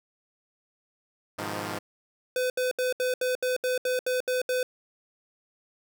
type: chord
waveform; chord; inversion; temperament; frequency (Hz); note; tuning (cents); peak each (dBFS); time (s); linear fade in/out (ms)
5% pulse; F half-diminished seventh; first; equal; 103.83 / 123.47 / 155.56 / 174.61; Ab2 / Cb3 / Eb3 / F3; 0 / 0 / 0 / 0; -24 / -29 / -28 / -25; 1.38-1.79; 10
type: tone bursts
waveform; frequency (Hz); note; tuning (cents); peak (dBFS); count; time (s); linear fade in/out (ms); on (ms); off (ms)
square; 505; B4; +39; -25; 11; 2.36-4.63; 2; 140; 73
effects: none